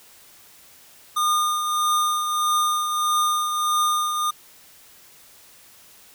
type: tone with tremolo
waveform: square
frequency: 1216 Hz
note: D#6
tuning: 40 cents flat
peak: -18 dBFS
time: 1.16-4.31 s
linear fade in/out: 10 ms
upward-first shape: triangle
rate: 1.6 Hz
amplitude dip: 50%
effects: white hiss -50 dBFS RMS until 6.14 s